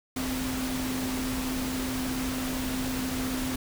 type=tone in noise; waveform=sine; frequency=258.2 Hz; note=C4; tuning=23 cents flat; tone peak=-30 dBFS; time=0.16-3.56 s; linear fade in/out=5 ms; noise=pink; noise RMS=-34 dBFS; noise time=0.16-3.56 s; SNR=+1 dB; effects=none